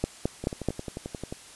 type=two click trains; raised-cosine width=2 ms; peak=-20 / -11 dBFS; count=11 / 4; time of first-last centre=0.44-1.325 / 0.04-0.687 s; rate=11.3 / 4.64 Hz; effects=white hiss -48 dBFS RMS until 1.55 s + resampled to 24000 Hz